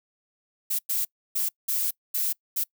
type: noise bursts at uneven times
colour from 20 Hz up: violet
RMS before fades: -26 dBFS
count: 6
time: 0.7-0.79 / 0.89-1.05 / 1.35-1.49 / 1.68-1.91 / 2.14-2.33 / 2.56-2.64 s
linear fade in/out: 10 ms
effects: noise-tail reverb RT60 0.1 s tail -25 dB re dry